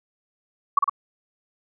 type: tone with echo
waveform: sine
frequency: 1127 Hz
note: C#6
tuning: 28 cents sharp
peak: -12 dBFS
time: 0.77-0.79 s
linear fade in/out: 5 ms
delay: 53 ms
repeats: 2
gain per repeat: -3 dB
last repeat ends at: 0.896 s
effects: none